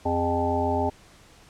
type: harmonic tone with a mistuned harmonic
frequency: 87.31 Hz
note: F2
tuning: in tune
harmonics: 1 / 3 / 5 / 7 / 9 / 10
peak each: -29 / -29 / -29 / -29 / -29 / -29 dBFS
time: 0.05-0.9 s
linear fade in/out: 10 ms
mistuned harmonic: 5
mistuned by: -110 cents
effects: pink hiss -53 dBFS RMS until 1.49 s + low-pass 9000 Hz 12 dB/octave